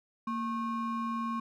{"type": "ring-modulated tone", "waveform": "triangle", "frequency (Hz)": 659.3, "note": "E5", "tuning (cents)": 0, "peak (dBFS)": -26, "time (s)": [0.27, 1.4], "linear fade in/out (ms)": 5, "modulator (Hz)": 429, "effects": []}